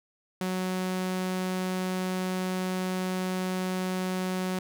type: tone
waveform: sawtooth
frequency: 185 Hz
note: F#3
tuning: in tune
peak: -24 dBFS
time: 0.41-4.59 s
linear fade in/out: 2 ms
effects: none